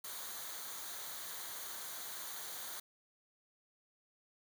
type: noise with comb filter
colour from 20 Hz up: white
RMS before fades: -45 dBFS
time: 0.04-2.8 s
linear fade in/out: 5 ms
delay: 0.38 ms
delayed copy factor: -0.6
effects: none